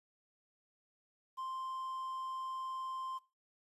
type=tone with quantisation; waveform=triangle; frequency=1046.5 Hz; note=C6; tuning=in tune; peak=-37 dBFS; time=1.37-3.19 s; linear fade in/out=20 ms; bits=11; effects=noise-tail reverb RT60 0.3 s tail -19 dB re dry + resampled to 32000 Hz